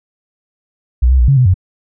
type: tone with pitch steps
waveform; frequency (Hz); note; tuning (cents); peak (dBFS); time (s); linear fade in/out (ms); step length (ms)
sine; 61.5 / 65.3 / 59.9 / 137.8 / 126.6 / 92.1; B1 / C2 / A#1 / C#3 / B2 / F#2; -7 / -3 / +48 / -10 / +43 / -7; -6; 1.02-1.542; 10; 87
effects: none